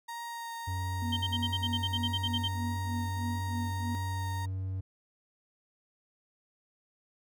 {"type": "tone with vibrato", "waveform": "35% pulse", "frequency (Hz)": 932.3, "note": "A#5", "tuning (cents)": 0, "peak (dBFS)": -36, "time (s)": [0.08, 4.46], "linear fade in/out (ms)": 10, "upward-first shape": "triangle", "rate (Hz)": 1.6, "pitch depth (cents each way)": 13}
{"type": "tone with pitch glide", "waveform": "triangle", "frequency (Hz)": [92.5, 94.66], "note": ["F#2", "F#2"], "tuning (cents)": [0, 40], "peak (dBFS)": -30, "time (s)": [0.67, 4.81], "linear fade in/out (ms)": 10, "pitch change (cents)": 40, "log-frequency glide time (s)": [1.02, 2.31]}
{"type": "tone with tremolo", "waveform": "sine", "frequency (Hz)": 240, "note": "B3", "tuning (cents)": -49, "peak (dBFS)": -33, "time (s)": [1.02, 3.95], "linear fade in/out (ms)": 0, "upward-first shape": "sine", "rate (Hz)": 3.2, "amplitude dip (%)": 100}
{"type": "tone bursts", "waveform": "sine", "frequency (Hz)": 3136, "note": "G7", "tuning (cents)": 0, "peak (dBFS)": -29, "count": 14, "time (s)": [1.12, 2.482], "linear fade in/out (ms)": 10, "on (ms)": 49, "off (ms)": 52}
{"effects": []}